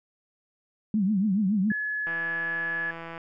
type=tone with vibrato; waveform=sine; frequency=201.1 Hz; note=G3; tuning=44 cents sharp; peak=-21 dBFS; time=0.94-1.72 s; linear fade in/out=2 ms; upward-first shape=triangle; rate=7.1 Hz; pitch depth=190 cents each way
type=tone; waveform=sine; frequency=1704 Hz; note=G#6; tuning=44 cents sharp; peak=-27 dBFS; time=1.7-2.91 s; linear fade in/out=5 ms
type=click train; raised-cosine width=0.5 ms; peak=-24 dBFS; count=185; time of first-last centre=2.07-3.178 s; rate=166 Hz
effects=none